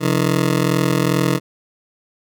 20% pulse ring-modulated tone, 155.56 Hz, D#3, in tune, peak -7 dBFS, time 0-1.4 s, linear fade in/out 50 ms, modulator 21.2 Hz, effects none

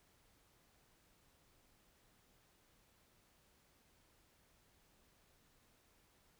silence, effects pink hiss -72 dBFS RMS until 6.39 s

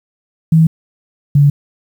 sine tone pair in turn, 161.4 / 143.33 Hz, E3 / D3, -36 / -42 cents, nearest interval major second, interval 206 cents, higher first, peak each -5 dBFS, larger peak neither, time 0.52-0.67 / 1.35-1.5 s, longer neither, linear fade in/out 5 ms, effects 7-bit

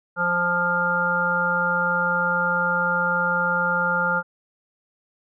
harmonic tone, 175.2 Hz, F3, 6 cents sharp, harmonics 1 / 3 / 5 / 7 / 8, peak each -30 / -28 / -27 / -29 / -21 dBFS, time 0.16-4.23 s, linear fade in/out 50 ms, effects none

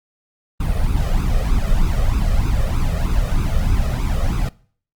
brown noise with flanger, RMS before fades -17 dBFS, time 0.6-4.49 s, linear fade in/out 5 ms, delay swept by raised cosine 0.79 to 1.66 ms, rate 3.2 Hz, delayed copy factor +0.85, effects noise-tail reverb RT60 0.5 s tail -22 dB re dry + Opus 32 kbps

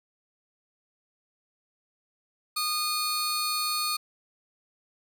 sawtooth tone pair together, 1229 / 4380 Hz, D#6 / C#8, -22 / -22 cents, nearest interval octave + minor seventh, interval 2200 cents, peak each -26 dBFS, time 2.56-3.97 s, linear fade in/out 10 ms, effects none

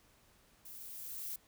violet noise with level ramp, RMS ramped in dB -51 to -41 dBFS, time 0.65-1.36 s, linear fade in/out 5 ms, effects pink hiss -67 dBFS RMS until 1.47 s

